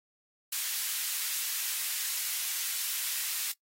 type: high-pass noise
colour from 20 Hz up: white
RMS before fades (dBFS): -33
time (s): 0.52-3.52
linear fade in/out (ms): 5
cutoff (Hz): 1900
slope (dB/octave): 12
effects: noise-tail reverb RT60 0.1 s tail -19 dB re dry + AAC 48 kbps